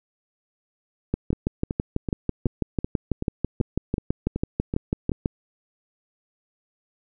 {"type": "two click trains", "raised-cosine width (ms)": 3, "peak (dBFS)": [-13, -9], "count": [11, 26], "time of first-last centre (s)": [[1.33, 5.118], [1.14, 5.259]], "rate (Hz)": [2.64, 6.07], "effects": []}